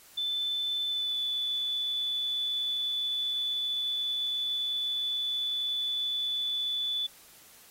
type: tone with pitch glide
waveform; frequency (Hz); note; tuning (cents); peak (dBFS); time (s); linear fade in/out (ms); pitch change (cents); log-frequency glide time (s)
sine; 3520 to 3474; A7 to A7; 0 to -23; -28; 0.17-7.07; 10; -23; 0.87-1.18
effects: white hiss -55 dBFS RMS until 7.7 s + AAC 48 kbps